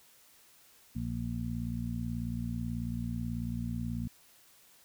harmonic tone, 58.3 Hz, A#1, 1 cent sharp, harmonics 1 / 2 / 3 / 4, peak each -40 / -37 / -40 / -37 dBFS, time 0.95-4.08 s, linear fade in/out 10 ms, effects white hiss -61 dBFS RMS until 4.84 s

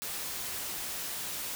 white noise, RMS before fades -37 dBFS, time 0.02-1.55 s, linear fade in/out 0 ms, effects none

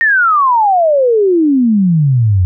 sine exponential sweep, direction down, 1864.7 to 87.31 Hz, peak -7 dBFS, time 0.01-2.45 s, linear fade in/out 0 ms, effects none

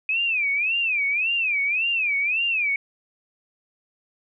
sine tone with vibrato, 2493 Hz, D#7, 3 cents sharp, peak -20 dBFS, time 0.09-2.76 s, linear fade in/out 2 ms, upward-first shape sine, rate 1.8 Hz, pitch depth 200 cents each way, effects none

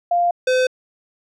sine / square tone pair in turn, 698 / 510.8 Hz, F5 / C5, -1 / -42 cents, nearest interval perfect fourth, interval 541 cents, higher first, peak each -14 / -15 dBFS, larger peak first, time 0.11-0.31 / 0.47-0.67 s, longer neither, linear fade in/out 5 ms, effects low-pass 6000 Hz 12 dB/octave

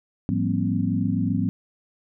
sine tone cluster, 106.4 / 171.6 / 195.1 / 239.5 / 266.8 Hz, G#2 / F3 / G3 / A#3 / C4, +42 / -30 / -8 / +47 / +34 cents, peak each -27 dBFS, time 0.29-1.49 s, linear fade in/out 0 ms, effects none

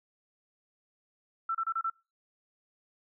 sine tone bursts, 1337 Hz, E6, 24 cents sharp, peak -28 dBFS, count 5, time 1.49-1.9 s, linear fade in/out 5 ms, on 58 ms, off 30 ms, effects noise-tail reverb RT60 0.3 s tail -26 dB re dry

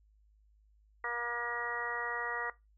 harmonic tone, 238.2 Hz, A#3, 38 cents sharp, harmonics 2 / 3 / 4 / 5 / 6 / 7 / 8, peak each -44 / -46 / -41 / -40 / -41 / -48 / -38 dBFS, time 1.04-2.5 s, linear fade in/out 2 ms, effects noise-tail reverb RT60 0.2 s tail -19 dB re dry + added 52 Hz sine -63 dBFS peak until 2.77 s

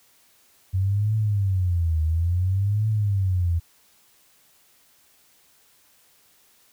sine tone with vibrato, 92.5 Hz, F#2, in tune, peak -19 dBFS, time 0.73-3.6 s, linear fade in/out 20 ms, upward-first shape triangle, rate 0.58 Hz, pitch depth 300 cents each way, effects white hiss -59 dBFS RMS until 6.72 s

